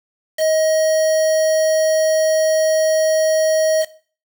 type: tone with quantisation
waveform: triangle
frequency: 630 Hz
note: D#5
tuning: 21 cents sharp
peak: -12 dBFS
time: 0.37-3.86 s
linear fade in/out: 50 ms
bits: 4
effects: noise-tail reverb RT60 0.4 s tail -17 dB re dry